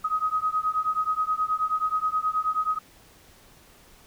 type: beating tone pair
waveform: sine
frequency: 1256 / 1265.4 Hz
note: D#6 / D#6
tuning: +16 / +29 cents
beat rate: 9.4 Hz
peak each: -26 dBFS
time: 0.04-2.79 s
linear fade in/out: 10 ms
effects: pink hiss -54 dBFS RMS until 4.06 s